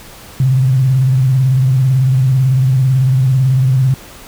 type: tone with vibrato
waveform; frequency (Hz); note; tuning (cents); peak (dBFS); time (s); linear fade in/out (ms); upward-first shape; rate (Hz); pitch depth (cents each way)
sine; 130.81; C3; 0; -8; 0.4-3.94; 2; square; 18; 60
effects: pink hiss -36 dBFS RMS until 4.27 s